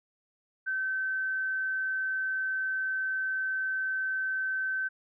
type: tone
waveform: sine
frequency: 1538 Hz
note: G6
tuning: 33 cents flat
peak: -28 dBFS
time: 0.66-4.89 s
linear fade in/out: 20 ms
effects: none